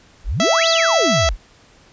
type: exponential two-way sweep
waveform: sine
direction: up then down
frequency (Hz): 30.87 to 5070 to 33.27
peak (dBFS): -18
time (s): 0.24-1.37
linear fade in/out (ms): 50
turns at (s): 0.69
type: harmonic tone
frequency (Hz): 659.3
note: E5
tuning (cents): 0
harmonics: 1 / 2 / 3 / 4 / 5 / 6 / 7 / 8 / 9 / 10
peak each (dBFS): -17 / -22 / -24 / -28 / -24 / -28 / -28 / -31 / -28 / -29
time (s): 0.4-1.29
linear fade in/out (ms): 0
effects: pink hiss -50 dBFS RMS until 1.92 s + resampled to 16000 Hz